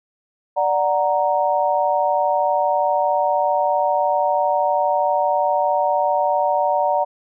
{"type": "chord", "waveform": "sine", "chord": "D augmented", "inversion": "none", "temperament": "equal", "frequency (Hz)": [587.3, 740, 932.3], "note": ["D5", "F#5", "A#5"], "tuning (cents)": [0, 0, 0], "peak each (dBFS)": -20, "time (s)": [0.56, 7.05], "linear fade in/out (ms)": 20, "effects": []}